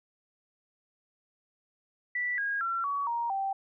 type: tone with pitch steps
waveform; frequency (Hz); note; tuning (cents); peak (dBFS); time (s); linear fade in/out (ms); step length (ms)
sine; 1966 / 1634.2 / 1358.4 / 1129.2 / 938.6 / 780.2; B6 / G#6 / F6 / C#6 / A#5 / G5; -8 / -28 / -48 / +32 / +12 / -8; -28; 2.15-3.53; 5; 230
effects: none